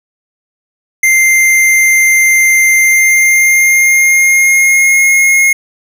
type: tone with pitch glide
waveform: square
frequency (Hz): 2093 to 2151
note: C7 to C7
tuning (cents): 0 to +47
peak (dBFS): -6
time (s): 1.03-5.53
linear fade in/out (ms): 5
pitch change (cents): +47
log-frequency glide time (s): 2.77-5.04
effects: 8-bit